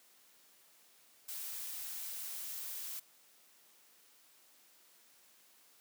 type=noise; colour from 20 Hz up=blue; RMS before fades=-43 dBFS; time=1.28-3 s; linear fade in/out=10 ms; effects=white hiss -65 dBFS RMS until 5.8 s + high-pass 200 Hz 12 dB/octave